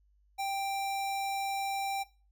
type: tone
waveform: square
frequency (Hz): 786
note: G5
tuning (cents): +4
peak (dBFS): -32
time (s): 0.38-2.04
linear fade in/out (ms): 20
effects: noise-tail reverb RT60 0.3 s tail -17 dB re dry + added 50 Hz sine -64 dBFS peak until 2.31 s